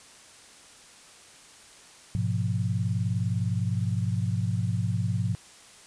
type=chord; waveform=sine; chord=F diminished; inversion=first; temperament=equal; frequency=103.83 / 123.47 / 174.61 Hz; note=Ab2 / Cb3 / F3; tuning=0 / 0 / 0 cents; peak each=-27 / -29 / -31 dBFS; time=2.15-5.35 s; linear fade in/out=0 ms; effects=white hiss -51 dBFS RMS until 5.86 s + resampled to 22050 Hz